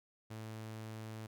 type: tone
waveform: sawtooth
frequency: 110 Hz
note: A2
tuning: in tune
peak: -40 dBFS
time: 0.3-1.27 s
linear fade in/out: 10 ms
effects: none

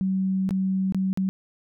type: tone with dropouts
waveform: sine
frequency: 190 Hz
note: F#3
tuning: 46 cents sharp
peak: -21 dBFS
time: 0.01-1.29 s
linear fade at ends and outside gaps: 0 ms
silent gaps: 0.491-0.508 / 0.923-0.946 / 1.13-1.174 s
effects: none

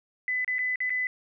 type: tone with dropouts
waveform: sine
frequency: 2006 Hz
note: B6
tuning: 26 cents sharp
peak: -25 dBFS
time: 0.28-1.07 s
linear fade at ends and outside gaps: 1 ms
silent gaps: 0.446-0.478 / 0.584-0.59 / 0.758-0.804 / 0.896-0.903 s
effects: none

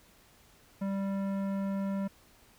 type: tone with tanh clipping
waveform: sine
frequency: 196 Hz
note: G3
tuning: in tune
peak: -32 dBFS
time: 0.81-2.08 s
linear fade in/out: 10 ms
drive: 15 dB
effects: pink hiss -61 dBFS RMS until 2.58 s

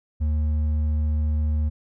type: tone with hard clipping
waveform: sine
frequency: 76.2 Hz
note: D#2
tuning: 36 cents flat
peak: -21 dBFS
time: 0.2-1.7 s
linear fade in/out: 20 ms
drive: 4 dB
effects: none

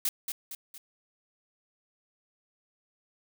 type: noise with echo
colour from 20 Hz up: blue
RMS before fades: -28 dBFS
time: 0.05-0.09 s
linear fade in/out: 2 ms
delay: 230 ms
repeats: 3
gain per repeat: -6 dB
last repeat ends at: 0.78 s
effects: none

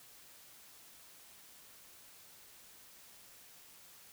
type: silence
effects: white hiss -58 dBFS RMS until 4.12 s

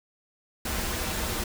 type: noise with comb filter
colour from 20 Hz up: pink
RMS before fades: -30 dBFS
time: 0.65-1.44 s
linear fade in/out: 5 ms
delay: 7.1 ms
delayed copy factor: -0.6
effects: none

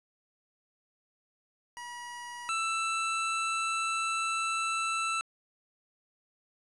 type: tone pair in turn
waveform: 25% pulse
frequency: 964 / 1327.2 Hz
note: B5 / E6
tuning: -42 / +11 cents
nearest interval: tritone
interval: 553 cents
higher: second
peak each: -36 / -25 dBFS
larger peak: second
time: 1.77-2.49 / 2.49-5.21 s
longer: second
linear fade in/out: 0 ms
effects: resampled to 24000 Hz + 9-bit

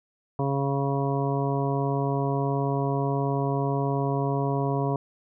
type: harmonic tone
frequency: 138.59 Hz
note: C#3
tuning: in tune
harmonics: 1 / 2 / 3 / 4 / 5 / 7 / 8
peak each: -26 / -31 / -30 / -36 / -32 / -33 / -40 dBFS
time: 0.39-4.96 s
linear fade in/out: 2 ms
effects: none

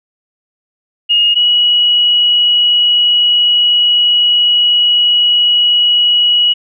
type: tone pair in turn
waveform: sine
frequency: 2860 / 2917 Hz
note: F7 / F#7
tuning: +41 / -25 cents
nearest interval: unison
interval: 34 cents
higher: second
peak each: -7 dBFS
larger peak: neither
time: 1.09-1.35 / 1.35-6.54 s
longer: second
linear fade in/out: 20 ms
effects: none

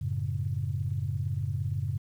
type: chord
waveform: sine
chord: F# minor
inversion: none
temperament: equal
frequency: 92.5 / 110 / 138.59 Hz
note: F#2 / A2 / C#3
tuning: 0 / 0 / 0 cents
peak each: -32 dBFS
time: 0.01-1.98 s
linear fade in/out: 10 ms
effects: tanh soft clip ceiling -18 dBFS + 10-bit

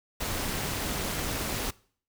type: noise with amplitude modulation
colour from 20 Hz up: pink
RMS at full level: -29 dBFS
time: 0.2-1.71 s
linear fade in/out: 10 ms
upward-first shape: sine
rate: 215 Hz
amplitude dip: 60%
effects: noise-tail reverb RT60 0.5 s tail -22 dB re dry

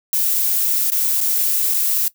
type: noise with dropouts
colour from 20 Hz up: violet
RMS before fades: -18 dBFS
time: 0.13-2.08 s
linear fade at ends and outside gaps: 1 ms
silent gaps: 0.902-0.919 / 1.206-1.211 / 1.739-1.743 s
effects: noise-tail reverb RT60 0.1 s tail -17 dB re dry

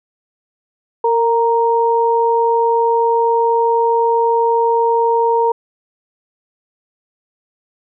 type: tone pair together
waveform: sine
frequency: 460.3 / 932.3 Hz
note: A#4 / A#5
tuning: -22 / 0 cents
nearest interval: octave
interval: 1222 cents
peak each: -14 dBFS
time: 1.04-5.52 s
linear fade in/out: 5 ms
effects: none

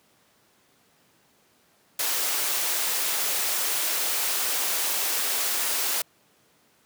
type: high-pass noise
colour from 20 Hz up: white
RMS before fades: -26 dBFS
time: 1.99-6.02 s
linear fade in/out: 5 ms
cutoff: 390 Hz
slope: 12 dB/octave
effects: pink hiss -62 dBFS RMS until 6.85 s + high-pass 150 Hz 12 dB/octave

